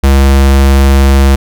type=tone; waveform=square; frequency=68.2 Hz; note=C#2; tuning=28 cents flat; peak=-4 dBFS; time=0.03-1.36 s; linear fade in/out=10 ms; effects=none